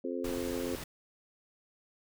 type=harmonic tone; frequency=87.5 Hz; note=F2; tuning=4 cents sharp; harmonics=3 / 4 / 5 / 6; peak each=-37 / -38 / -39 / -40 dBFS; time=0.04-0.76 s; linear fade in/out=5 ms
type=noise; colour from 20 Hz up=pink; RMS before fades=-42 dBFS; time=0.24-0.84 s; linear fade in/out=5 ms
effects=none